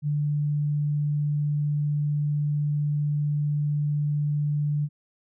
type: tone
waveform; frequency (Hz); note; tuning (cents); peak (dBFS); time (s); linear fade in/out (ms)
sine; 147.4; D3; +7; -22; 0.02-4.89; 50
effects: none